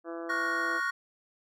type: harmonic tone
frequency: 167.4 Hz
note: E3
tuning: 27 cents sharp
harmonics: 2 / 3 / 4 / 5 / 6 / 7 / 8 / 9 / 10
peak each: -38 / -42 / -42 / -53 / -52 / -47 / -51 / -52 / -56 dBFS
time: 0.04-0.81 s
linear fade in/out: 50 ms
type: chord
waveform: triangle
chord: Gb major seventh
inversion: second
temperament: equal with one note detuned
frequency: 1108.7 / 1418.9 / 1480 / 1864.7 Hz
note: Db6 / F6 / Gb6 / Bb6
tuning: 0 / +27 / 0 / 0 cents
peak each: -32 dBFS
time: 0.29-0.91 s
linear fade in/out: 10 ms
effects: none